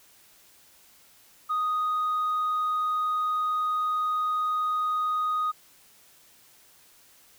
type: tone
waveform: sine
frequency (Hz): 1244.5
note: D#6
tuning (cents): 0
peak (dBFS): -22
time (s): 1.49-5.52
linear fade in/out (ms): 20
effects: tanh soft clip ceiling -22 dBFS + white hiss -57 dBFS RMS until 7.38 s